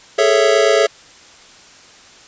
square chord, A major seventh, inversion third, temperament equal with one note detuned, 415.3 / 443.8 / 554.4 / 659.3 Hz, G#4 / A4 / C#5 / E5, 0 / +15 / 0 / 0 cents, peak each -17 dBFS, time 0.18-0.87 s, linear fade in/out 10 ms, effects white hiss -43 dBFS RMS until 2.27 s + resampled to 16000 Hz

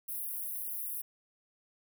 white high-pass noise, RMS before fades -38 dBFS, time 0.08-1.02 s, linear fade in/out 10 ms, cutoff 10000 Hz, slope 96 dB/octave, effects none

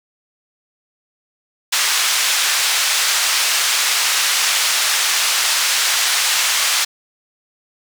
white band-pass noise, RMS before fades -17 dBFS, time 1.72-6.85 s, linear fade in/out 10 ms, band 1100 to 6700 Hz, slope 12 dB/octave, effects none

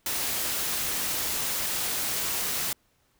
white noise, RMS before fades -29 dBFS, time 0.06-2.73 s, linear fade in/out 2 ms, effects pink hiss -68 dBFS RMS until 3.19 s

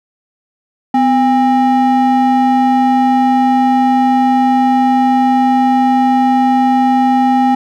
triangle ring-modulated tone, 530 Hz, C5, 22 cents sharp, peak -3 dBFS, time 0.94-7.55 s, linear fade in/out 5 ms, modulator 277 Hz, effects none

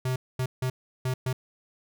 square tone bursts at uneven times, 128.6 Hz, C3, 30 cents flat, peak -26 dBFS, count 5, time 0.05-0.16 / 0.39-0.46 / 0.62-0.7 / 1.05-1.14 / 1.26-1.33 s, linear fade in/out 5 ms, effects none

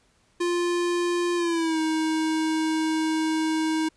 square tone with pitch glide, 349.2 to 316.5 Hz, F4 to D#4, 0 to +30 cents, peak -23 dBFS, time 0.4-3.89 s, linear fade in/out 10 ms, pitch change -170 cents, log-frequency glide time 1.36-1.79 s, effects pink hiss -64 dBFS RMS until 3.96 s + resampled to 22050 Hz

